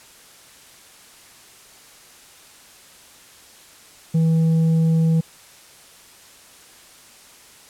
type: tone with tanh clipping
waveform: sine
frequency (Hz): 162.4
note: E3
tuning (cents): -26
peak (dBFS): -15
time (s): 4.14-5.21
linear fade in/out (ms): 10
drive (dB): 4
effects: white hiss -47 dBFS RMS until 7.69 s + low-pass 11000 Hz 12 dB/octave